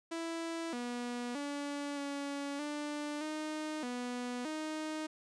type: tone with pitch steps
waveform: sawtooth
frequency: 330.9 / 242.7 / 286.7 / 282.5 / 295.5 / 308.2 / 245.9 / 310.7 Hz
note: E4 / B3 / D4 / C#4 / D4 / D#4 / B3 / D#4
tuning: +7 / -30 / -42 / +33 / +11 / -16 / -7 / -2 cents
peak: -33 dBFS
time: 0.11-5.07 s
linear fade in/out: 10 ms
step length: 620 ms
effects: resampled to 22050 Hz